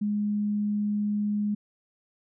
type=tone; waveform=sine; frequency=207.7 Hz; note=G#3; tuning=in tune; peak=-24 dBFS; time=0.01-1.55 s; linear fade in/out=10 ms; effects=none